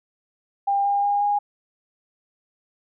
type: tone with pitch steps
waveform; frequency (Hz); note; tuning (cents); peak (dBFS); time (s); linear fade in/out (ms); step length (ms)
sine; 799 / 806 / 813 / 820; G5 / G5 / G#5 / G#5; +33 / +48 / -37 / -22; -18; 0.67-1.39; 10; 180
effects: none

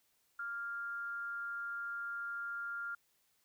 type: tone with amplitude modulation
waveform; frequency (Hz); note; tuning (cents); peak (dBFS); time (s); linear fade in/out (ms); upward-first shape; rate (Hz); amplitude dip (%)
sine; 1396.9; F6; 0; -36; 0.39-2.95; 5; sine; 234; 45
effects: white hiss -75 dBFS RMS until 3.44 s

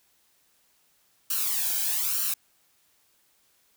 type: noise with flanger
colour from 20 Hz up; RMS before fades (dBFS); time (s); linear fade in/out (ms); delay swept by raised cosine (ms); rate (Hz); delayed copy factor
blue; -27; 1.3-2.34; 5; 0.69 to 1.29; 1.1; +0.8
effects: white hiss -66 dBFS RMS until 3.76 s

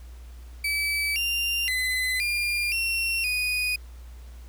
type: tone with pitch steps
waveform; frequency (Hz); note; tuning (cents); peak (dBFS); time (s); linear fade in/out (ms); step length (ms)
35% pulse; 2299 / 2784 / 2023 / 2405 / 2725 / 2480; D7 / F7 / B6 / D7 / F7 / D#7; -37 / -6 / +41 / +41 / -43 / -6; -22; 0.64-3.76; 5; 520
effects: added 60 Hz sine -40 dBFS peak until 4.48 s + pink hiss -56 dBFS RMS until 4.48 s

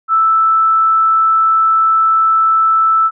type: tone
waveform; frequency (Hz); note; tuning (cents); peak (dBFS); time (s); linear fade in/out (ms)
sine; 1318.5; E6; 0; -8; 0.08-3.11; 50
effects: none

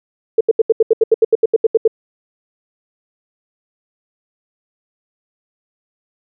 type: tone bursts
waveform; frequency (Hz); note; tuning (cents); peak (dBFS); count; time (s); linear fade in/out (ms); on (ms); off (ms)
sine; 447.4; A4; +29; -6; 15; 0.38-1.878; 5; 28; 77
effects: none

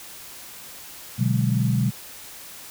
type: chord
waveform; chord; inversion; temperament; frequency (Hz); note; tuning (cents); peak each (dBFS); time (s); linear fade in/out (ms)
sine; G# half-diminished seventh; first; equal; 123.47 / 146.83 / 185 / 207.7; B2 / D3 / F#3 / G#3; 0 / 0 / 0 / 0; -21 / -26 / -26 / -26; 1.18-1.91; 20
effects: white hiss -41 dBFS RMS until 2.7 s

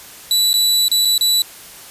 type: tone with dropouts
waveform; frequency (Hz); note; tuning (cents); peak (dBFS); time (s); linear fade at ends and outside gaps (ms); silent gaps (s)
sawtooth; 3951; B7; 0; -9; 0.31-1.42; 1; 0.531-0.54 / 0.882-0.915 / 1.05-1.054 / 1.179-1.21
effects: white hiss -38 dBFS RMS until 1.9 s + resampled to 32000 Hz

